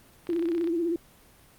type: click train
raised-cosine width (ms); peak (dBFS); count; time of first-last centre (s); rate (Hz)
0.3; -27; 14; 0.27-0.674; 32.2
type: tone with vibrato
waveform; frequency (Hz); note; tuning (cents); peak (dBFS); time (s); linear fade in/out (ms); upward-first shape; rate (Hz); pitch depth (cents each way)
sine; 337.3; E4; +40; -24; 0.29-0.96; 2; sine; 16; 73
effects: pink hiss -56 dBFS RMS until 1.58 s + Opus 32 kbps